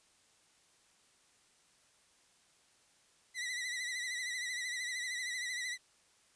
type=tone with vibrato; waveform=sawtooth; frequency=1975.5 Hz; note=B6; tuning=in tune; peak=-33 dBFS; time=3.34-5.78 s; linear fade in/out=50 ms; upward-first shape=triangle; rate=13 Hz; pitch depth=80 cents each way; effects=white hiss -68 dBFS RMS until 6.35 s + resampled to 22050 Hz

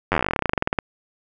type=slowing click train; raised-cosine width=0.5 ms; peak=-4 dBFS; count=25; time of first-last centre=0.12-0.788 s; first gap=10 ms; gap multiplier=1.08; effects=none

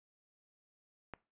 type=click; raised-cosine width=0.5 ms; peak=-28 dBFS; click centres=1.137 s; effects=noise-tail reverb RT60 0.3 s tail -21 dB re dry + resampled to 8000 Hz

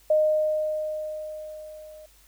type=tone with level ramp; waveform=sine; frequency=616 Hz; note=D#5; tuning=17 cents flat; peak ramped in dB=-16 to -43 dBFS; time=0.1-2.06 s; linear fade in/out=5 ms; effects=added 50 Hz sine -58 dBFS peak until 2.27 s + white hiss -58 dBFS RMS until 2.27 s

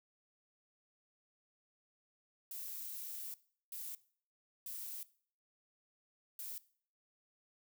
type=noise bursts at uneven times; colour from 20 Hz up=violet; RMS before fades=-45 dBFS; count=4; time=2.51-3.34 / 3.72-3.95 / 4.66-5.03 / 6.39-6.58 s; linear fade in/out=2 ms; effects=noise-tail reverb RT60 0.5 s tail -19 dB re dry

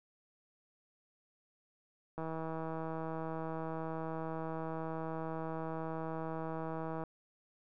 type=click train; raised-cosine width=1 ms; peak=-27 dBFS; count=783; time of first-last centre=2.18-7.037 s; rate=161 Hz; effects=none

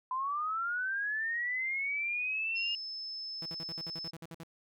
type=linear sweep; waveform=sine; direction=up; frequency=1006 to 2846 Hz; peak=-31 dBFS; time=0.11-2.75 s; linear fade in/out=2 ms
type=tone; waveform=sine; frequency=5240 Hz; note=E8; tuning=11 cents flat; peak=-38 dBFS; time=2.55-4.11 s; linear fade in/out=20 ms
type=tone bursts; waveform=sawtooth; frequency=164.81 Hz; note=E3; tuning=in tune; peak=-39 dBFS; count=12; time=3.42-4.434 s; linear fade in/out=2 ms; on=35 ms; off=54 ms
effects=none

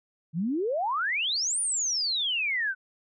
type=exponential two-way sweep; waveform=sine; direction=up then down; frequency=149.3 to 9670 to 1475 Hz; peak=-25 dBFS; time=0.33-2.75 s; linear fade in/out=50 ms; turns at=1.6 s; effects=none

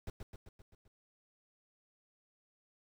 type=noise with echo; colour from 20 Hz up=brown; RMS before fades=-41 dBFS; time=0.07-0.1 s; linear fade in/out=2 ms; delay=130 ms; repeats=6; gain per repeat=-4 dB; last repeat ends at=0.88 s; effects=none

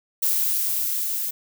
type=noise with level ramp; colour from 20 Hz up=violet; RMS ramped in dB=-21 to -27 dBFS; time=0.22-1.31 s; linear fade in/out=10 ms; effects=none

